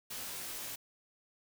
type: noise with comb filter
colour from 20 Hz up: white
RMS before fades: -42 dBFS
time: 0.1-0.76 s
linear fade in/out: 10 ms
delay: 19 ms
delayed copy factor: -0.6
effects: none